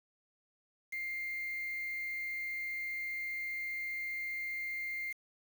sine tone with quantisation, 2105 Hz, C7, 10 cents sharp, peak -36 dBFS, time 0.92-5.13 s, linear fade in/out 10 ms, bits 8, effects none

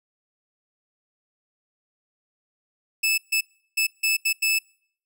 sawtooth tone bursts at uneven times, 2619 Hz, E7, 12 cents flat, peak -16 dBFS, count 6, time 3.03-3.18 / 3.32-3.41 / 3.77-3.87 / 4.03-4.17 / 4.25-4.33 / 4.42-4.59 s, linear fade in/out 10 ms, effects noise-tail reverb RT60 0.6 s tail -26 dB re dry

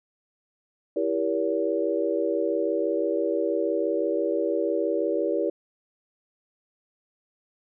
sine chord, E diminished seventh, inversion none, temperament just, 329.6 / 395.6 / 474.7 / 569.6 Hz, E4 / G4 / Bb4 / Db5, 0 / +16 / +31 / +47 cents, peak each -28 dBFS, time 0.96-5.5 s, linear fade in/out 5 ms, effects none

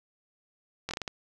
slowing click train, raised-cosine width 0.2 ms, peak -16 dBFS, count 6, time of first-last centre 0.89-1.078 s, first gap 20 ms, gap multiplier 1.32, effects none

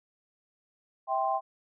sine chord, C major, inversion first, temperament equal with one note detuned, 651.7 / 784 / 1046.5 Hz, E5 / G5 / C6, -20 / 0 / 0 cents, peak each -32 / -28 / -31 dBFS, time 1.07-1.41 s, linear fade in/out 50 ms, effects none

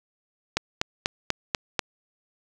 click train, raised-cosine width 0.2 ms, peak -5 dBFS, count 6, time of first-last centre 0.57-1.792 s, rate 4.09 Hz, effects none

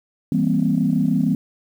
sine chord, C dominant seventh, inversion first, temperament just, 163.52 / 196.22 / 235.5 / 261.6 Hz, E3 / G3 / Bb3 / C4, -14 / +2 / +18 / 0 cents, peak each -21 dBFS, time 0.32-1.35 s, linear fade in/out 2 ms, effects tanh soft clip ceiling -6 dBFS + 8-bit

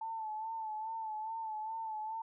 sine tone with vibrato, 880 Hz, A5, in tune, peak -37 dBFS, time 0.01-2.22 s, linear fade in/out 5 ms, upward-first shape sine, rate 2.4 Hz, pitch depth 47 cents each way, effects none

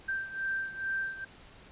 sine beating tone pair, 1568 / 1570.3 Hz, G6 / G6, 0 / +3 cents, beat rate 2.3 Hz, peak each -33 / -37 dBFS, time 0.08-1.25 s, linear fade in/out 10 ms, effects pink hiss -54 dBFS RMS until 1.71 s + resampled to 8000 Hz

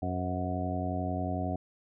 harmonic tone with a mistuned harmonic, 91.2 Hz, F#2, 24 cents flat, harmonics 1 / 2 / 3 / 4 / 5 / 6 / 7 / 8, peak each -34 / -37 / -36 / -44 / -47 / -46 / -38 / -37 dBFS, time 0.02-1.56 s, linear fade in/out 5 ms, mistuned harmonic 6, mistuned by -47 cents, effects none

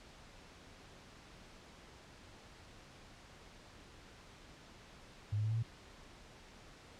sine tone with pitch steps, 103.83 / 106.44 / 109.12 / 111.86 / 114.68 Hz, G#2 / G#2 / A2 / A2 / A#2, 0 / +43 / -14 / +29 / -28 cents, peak -32 dBFS, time 5.32-5.63 s, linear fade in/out 10 ms, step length 62 ms, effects pink hiss -57 dBFS RMS until 6.99 s + low-pass 6000 Hz 12 dB/octave

